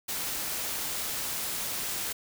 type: noise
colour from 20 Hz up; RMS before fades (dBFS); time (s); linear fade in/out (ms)
white; -33; 0.08-2.13; 10
effects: none